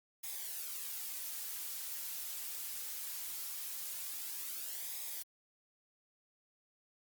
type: noise with flanger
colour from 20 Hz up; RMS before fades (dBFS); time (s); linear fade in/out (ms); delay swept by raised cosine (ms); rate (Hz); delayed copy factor
blue; -42; 0.23-5.23; 10; 0.68 to 5.38; 0.21; -0.5
effects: Opus 48 kbps